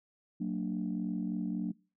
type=chord; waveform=sine; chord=Gb augmented; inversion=none; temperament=equal with one note detuned; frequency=185 / 228.5 / 293.7 Hz; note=Gb3 / Bb3 / D4; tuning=0 / -34 / 0 cents; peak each=-34 / -35 / -37 dBFS; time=0.4-1.72 s; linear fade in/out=10 ms; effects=noise-tail reverb RT60 0.4 s tail -26 dB re dry + tanh soft clip ceiling -24 dBFS